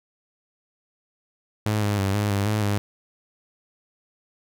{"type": "tone with pitch steps", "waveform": "sawtooth", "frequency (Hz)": [106.4, 103, 97.6, 103.8, 99.9, 106.7, 102.1], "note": ["G#2", "G#2", "G2", "G#2", "G2", "G#2", "G#2"], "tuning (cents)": [42, -14, -7, 0, 33, 47, -29], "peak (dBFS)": -17, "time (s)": [1.66, 2.78], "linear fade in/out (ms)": 0, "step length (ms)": 160, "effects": []}